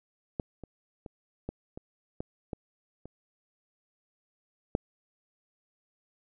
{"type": "clicks", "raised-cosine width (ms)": 2, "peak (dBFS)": [-17, -29, -28, -21, -27, -21, -21, -30, -12], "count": 9, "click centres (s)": [0.398, 0.637, 1.062, 1.49, 1.775, 2.205, 2.532, 3.056, 4.751], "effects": []}